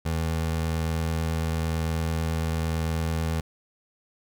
25% pulse tone, 81 Hz, E2, 30 cents flat, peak -21 dBFS, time 0.05-3.41 s, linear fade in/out 10 ms, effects none

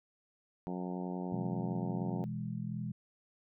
harmonic tone, 90.5 Hz, F#2, 38 cents flat, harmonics 2 / 3 / 4 / 5 / 6 / 7 / 8 / 9 / 10, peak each -38 / -43 / -44 / -49 / -51 / -51 / -49 / -51 / -51 dBFS, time 0.67-2.24 s, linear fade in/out 0 ms
sine chord, E major, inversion second, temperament equal, 123.47 / 164.81 / 207.7 Hz, B2 / E3 / G#3, 0 / 0 / 0 cents, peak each -40 dBFS, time 1.32-2.92 s, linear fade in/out 5 ms
effects none

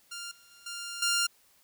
10% pulse tone with level steps, 1396.9 Hz, F6, in tune, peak -30 / -49 / -46 / -29 / -17 dBFS, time 0.11-1.27 s, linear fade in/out 10 ms, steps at 0.31 / 0.51 / 0.66 / 1.02 s, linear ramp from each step 5 ms, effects white hiss -64 dBFS RMS until 1.63 s

